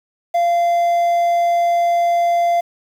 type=tone; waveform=triangle; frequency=690 Hz; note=F5; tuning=21 cents flat; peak=-11 dBFS; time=0.34-2.61 s; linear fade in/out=10 ms; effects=7-bit